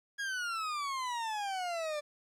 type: exponential sweep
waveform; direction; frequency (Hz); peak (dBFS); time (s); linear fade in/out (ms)
40% pulse; down; 1661.2 to 584; -33; 0.18-2.01; 20
effects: low-pass 8000 Hz 12 dB/octave + 11-bit